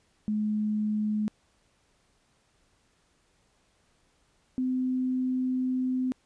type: tone pair in turn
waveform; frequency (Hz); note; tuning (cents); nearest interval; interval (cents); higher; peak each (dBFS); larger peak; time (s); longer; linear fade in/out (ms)
sine; 212.3 / 256; G#3 / C4; +38 / -38; minor third; 324; second; -25; neither; 0.28-1.28 / 4.58-6.12; second; 0
effects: pink hiss -68 dBFS RMS until 6.25 s + resampled to 22050 Hz